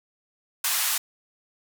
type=band-pass noise; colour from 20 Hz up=white; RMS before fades=-25 dBFS; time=0.64-0.98 s; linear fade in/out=5 ms; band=830 to 16000 Hz; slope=24 dB/octave; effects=none